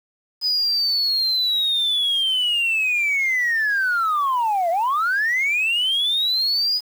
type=linear two-way sweep; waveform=sine; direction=down then up; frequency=5020 to 653 to 5020 Hz; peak=-16 dBFS; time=0.41-6.81 s; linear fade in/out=50 ms; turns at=4.7 s; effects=tanh soft clip ceiling -15 dBFS + 7-bit